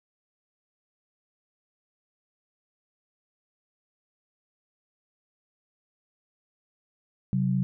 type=tone pair together; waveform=sine; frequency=133 / 187.65 Hz; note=C3 / F#3; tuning=+29 / +25 cents; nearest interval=tritone; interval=596 cents; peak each=-25 dBFS; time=7.33-7.63 s; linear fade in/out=0 ms; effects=none